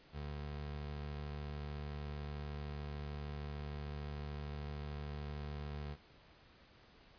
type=tone; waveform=25% pulse; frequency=73.42 Hz; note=D2; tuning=in tune; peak=-38 dBFS; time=0.12-5.97 s; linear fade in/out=50 ms; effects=pink hiss -63 dBFS RMS until 7.18 s + resampled to 11025 Hz